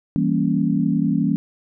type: chord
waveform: sine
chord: E diminished seventh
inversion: none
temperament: equal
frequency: 164.81 / 196 / 233.1 / 277.2 Hz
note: E3 / G3 / Bb3 / Db4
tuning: 0 / 0 / 0 / 0 cents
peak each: -22 dBFS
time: 0.16-1.36 s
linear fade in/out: 0 ms
effects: none